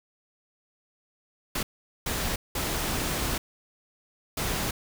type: noise bursts at uneven times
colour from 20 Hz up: pink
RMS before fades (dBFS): -29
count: 4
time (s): 1.55-1.63 / 2.06-2.36 / 2.55-3.38 / 4.37-4.71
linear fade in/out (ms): 5
effects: none